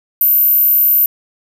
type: tone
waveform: sine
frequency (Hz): 13570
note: G#9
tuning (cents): +36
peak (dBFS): -8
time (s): 0.21-1.06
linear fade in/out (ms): 2
effects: none